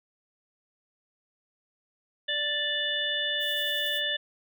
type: harmonic tone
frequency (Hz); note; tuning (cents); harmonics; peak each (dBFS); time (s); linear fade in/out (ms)
587.3; D5; 0; 1 / 3 / 5 / 6; -37 / -31 / -32 / -30; 2.28-4.17; 10
type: noise with tremolo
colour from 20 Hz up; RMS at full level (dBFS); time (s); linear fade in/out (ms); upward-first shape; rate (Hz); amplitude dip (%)
violet; -41; 3.39-4.02; 50; sine; 11; 35
effects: none